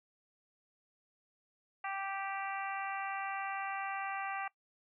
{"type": "harmonic tone", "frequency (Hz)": 391.2, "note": "G4", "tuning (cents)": -4, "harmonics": [2, 3, 4, 5, 6, 7], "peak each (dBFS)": [-39, -42, -45, -45, -48, -48], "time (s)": [1.84, 4.48], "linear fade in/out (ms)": 5, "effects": ["noise-tail reverb RT60 0.1 s tail -21 dB re dry"]}